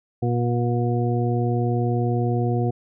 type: harmonic tone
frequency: 120 Hz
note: B2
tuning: 49 cents flat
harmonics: 1 / 2 / 3 / 4 / 6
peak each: -21 / -27 / -27 / -30 / -30 dBFS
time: 0.22-2.71 s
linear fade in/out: 10 ms
effects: none